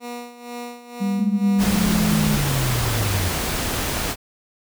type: tone with tremolo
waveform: 15% pulse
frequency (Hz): 240.9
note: B3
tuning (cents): -43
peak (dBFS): -23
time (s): 0-1.88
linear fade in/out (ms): 50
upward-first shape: sine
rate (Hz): 2.1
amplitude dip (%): 75
type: tone with pitch glide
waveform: sine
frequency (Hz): 198.5 to 211.5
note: G3 to G#3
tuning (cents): +22 to +32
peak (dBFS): -19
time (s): 1-2.38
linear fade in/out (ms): 20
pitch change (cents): +110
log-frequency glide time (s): 1.55-1.8
type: linear sweep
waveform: sine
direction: down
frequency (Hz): 220.7 to 87.31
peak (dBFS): -21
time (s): 1.19-3.3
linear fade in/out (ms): 5
type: noise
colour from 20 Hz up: pink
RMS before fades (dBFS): -24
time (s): 1.58-4.16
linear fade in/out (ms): 50
effects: none